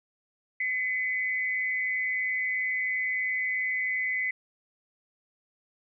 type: tone pair together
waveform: sine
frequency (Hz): 2022 / 2225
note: B6 / C#7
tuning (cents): +40 / +6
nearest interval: major second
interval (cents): 166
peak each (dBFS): -27 / -33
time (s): 0.6-4.31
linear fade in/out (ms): 5
effects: none